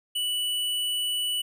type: tone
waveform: square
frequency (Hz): 2960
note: F#7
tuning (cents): 0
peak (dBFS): -26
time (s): 0.15-1.42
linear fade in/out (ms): 10
effects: none